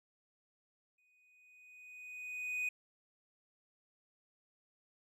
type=tone with exponential growth; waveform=triangle; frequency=2489 Hz; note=D#7; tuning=in tune; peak=-31 dBFS; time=0.98-2.69 s; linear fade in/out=5 ms; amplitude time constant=370 ms; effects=none